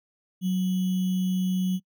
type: tone with sample-and-hold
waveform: sine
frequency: 185 Hz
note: F#3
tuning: in tune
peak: -22 dBFS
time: 0.41-1.8 s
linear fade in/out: 50 ms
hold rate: 3150 Hz
effects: noise-tail reverb RT60 0.1 s tail -26 dB re dry